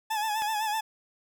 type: tone with vibrato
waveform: 40% pulse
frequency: 860 Hz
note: A5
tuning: 40 cents flat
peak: -26 dBFS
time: 0.1-0.81 s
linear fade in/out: 10 ms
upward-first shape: sine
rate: 7.9 Hz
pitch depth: 61 cents each way
type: click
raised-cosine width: 0.3 ms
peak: -23 dBFS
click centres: 0.421 s
effects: none